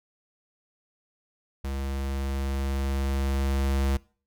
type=tone with level ramp; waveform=square; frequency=68.1 Hz; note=C#2; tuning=30 cents flat; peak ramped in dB=-30 to -23 dBFS; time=1.64-3.97 s; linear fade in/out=5 ms; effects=noise-tail reverb RT60 0.4 s tail -22 dB re dry